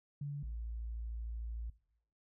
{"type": "tone pair in turn", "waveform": "sine", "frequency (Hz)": [143.6, 56.69], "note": ["D3", "A#1"], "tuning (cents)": [-39, -48], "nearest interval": "octave + major third", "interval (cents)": 1609, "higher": "first", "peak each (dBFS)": [-37, -39], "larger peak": "first", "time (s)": [[0.21, 0.43], [0.43, 1.7]], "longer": "second", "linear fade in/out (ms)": 5, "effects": ["noise-tail reverb RT60 0.7 s tail -19 dB re dry"]}